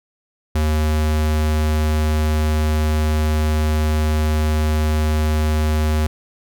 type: tone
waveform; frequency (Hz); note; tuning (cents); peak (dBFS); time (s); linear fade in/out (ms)
square; 77; D#2; -17; -16; 0.55-6.07; 5
effects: none